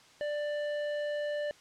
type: tone with hard clipping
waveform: sine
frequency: 590 Hz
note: D5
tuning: 8 cents sharp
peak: -33 dBFS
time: 0.21-1.51 s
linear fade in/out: 0 ms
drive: 10 dB
effects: white hiss -58 dBFS RMS until 1.6 s + low-pass 6000 Hz 12 dB/octave